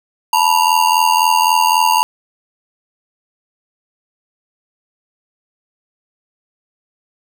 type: ring-modulated tone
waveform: square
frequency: 932.3 Hz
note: A#5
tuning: in tune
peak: -8 dBFS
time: 0.33-2.03 s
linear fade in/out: 0 ms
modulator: 41.9 Hz
effects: none